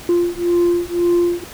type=beating tone pair; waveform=sine; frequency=346.9 / 348.8 Hz; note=F4 / F4; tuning=-12 / -2 cents; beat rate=1.9 Hz; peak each=-15 dBFS; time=0.09-1.44 s; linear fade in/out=2 ms; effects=tanh soft clip ceiling -10 dBFS + pink hiss -36 dBFS RMS until 1.53 s